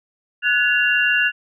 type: tone cluster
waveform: sine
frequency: 1475 / 1701 / 2774 Hz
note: F#6 / G#6 / F7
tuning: -6 / +41 / -12 cents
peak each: -19 dBFS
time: 0.42-1.32 s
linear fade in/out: 50 ms
effects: none